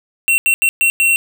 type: tone bursts at uneven times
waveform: square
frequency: 2726 Hz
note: F7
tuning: 43 cents flat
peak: -11 dBFS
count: 5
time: 0.28-0.38 / 0.46-0.54 / 0.62-0.69 / 0.81-0.9 / 1-1.16 s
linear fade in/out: 0 ms
effects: none